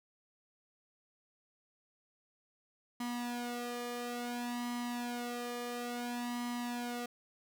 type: tone with flanger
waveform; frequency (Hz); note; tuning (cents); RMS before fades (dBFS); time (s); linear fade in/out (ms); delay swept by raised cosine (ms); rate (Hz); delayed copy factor
sawtooth; 241.7; B3; -37; -39; 3-7.06; 5; 0.98 to 1.69; 0.58; +0.85
effects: none